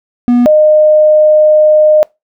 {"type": "tone pair in turn", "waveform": ["triangle", "sine"], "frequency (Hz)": [243, 612.3], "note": ["B3", "D#5"], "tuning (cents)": [-28, -28], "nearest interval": "octave + major third", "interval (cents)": 1600, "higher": "second", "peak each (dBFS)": -3, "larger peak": "neither", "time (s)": [[0.28, 0.46], [0.46, 2.03]], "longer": "second", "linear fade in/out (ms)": 0, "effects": ["noise-tail reverb RT60 0.2 s tail -24 dB re dry"]}